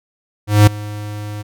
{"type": "tone with ADSR envelope", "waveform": "square", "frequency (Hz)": 104.6, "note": "G#2", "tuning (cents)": 13, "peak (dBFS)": -4, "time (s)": [0.47, 1.43], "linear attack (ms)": 200, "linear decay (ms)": 7, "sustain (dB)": -21, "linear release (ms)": 19, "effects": []}